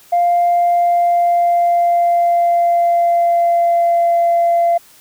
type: tone with pitch glide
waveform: sine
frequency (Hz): 698 to 685.2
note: F5 to F5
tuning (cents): -1 to -33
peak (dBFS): -9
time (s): 0.12-4.78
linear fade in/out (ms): 10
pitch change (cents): -32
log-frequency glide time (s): 0.47-4.13
effects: tanh soft clip ceiling -7 dBFS + white hiss -46 dBFS RMS until 5 s